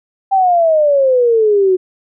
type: exponential sweep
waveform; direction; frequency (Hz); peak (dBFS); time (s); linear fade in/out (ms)
sine; down; 790 to 364; -8; 0.31-1.77; 20
effects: none